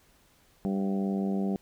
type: harmonic tone with a mistuned harmonic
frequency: 98 Hz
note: G2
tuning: in tune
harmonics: 2 / 3 / 4 / 5 / 6 / 7 / 8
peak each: -27 / -37 / -36 / -42 / -45 / -42 / -45 dBFS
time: 0.65-1.56 s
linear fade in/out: 0 ms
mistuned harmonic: 8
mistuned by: -26 cents
effects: pink hiss -63 dBFS RMS until 1.61 s